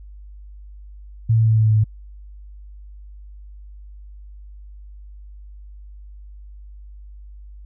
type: tone with pitch steps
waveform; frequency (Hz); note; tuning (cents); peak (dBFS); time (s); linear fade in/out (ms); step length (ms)
sine; 112.9 / 112.12 / 111.35 / 110.58 / 109.81 / 109.05 / 108.3 / 107.55; A2 / A2 / A2 / A2 / A2 / A2 / A2 / A2; +45 / +33 / +21 / +9 / -3 / -15 / -27 / -39; -12; 1.29-1.842; 10; 69
effects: added 50 Hz sine -37 dBFS peak until 7.65 s